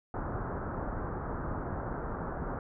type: low-pass noise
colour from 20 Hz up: pink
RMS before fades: -36 dBFS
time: 0.14-2.59 s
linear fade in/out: 2 ms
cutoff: 1500 Hz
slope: 48 dB/octave
effects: none